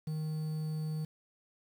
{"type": "tone with quantisation", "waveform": "triangle", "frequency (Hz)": 155.56, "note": "D#3", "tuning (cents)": 0, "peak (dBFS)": -31, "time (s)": [0.07, 1.05], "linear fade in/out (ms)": 5, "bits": 9, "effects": []}